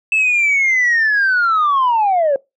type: linear sweep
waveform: sine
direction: down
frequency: 2640 to 533 Hz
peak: -10 dBFS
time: 0.12-2.36 s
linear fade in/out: 2 ms
effects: noise-tail reverb RT60 0.2 s tail -23 dB re dry + tanh soft clip ceiling -9 dBFS